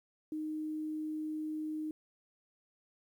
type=tone; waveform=sine; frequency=309.3 Hz; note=D#4; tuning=10 cents flat; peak=-35 dBFS; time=0.32-1.91 s; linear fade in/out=2 ms; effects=11-bit